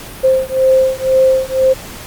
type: beating tone pair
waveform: sine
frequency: 523.3 / 525.3 Hz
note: C5 / C5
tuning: 0 / +7 cents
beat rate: 2 Hz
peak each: -12 dBFS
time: 0.23-1.74 s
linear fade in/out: 20 ms
effects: pink hiss -31 dBFS RMS until 2.06 s + Opus 48 kbps